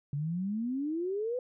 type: exponential sweep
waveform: sine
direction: up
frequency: 138.59 to 512 Hz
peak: -30 dBFS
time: 0.13-1.39 s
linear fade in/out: 2 ms
effects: none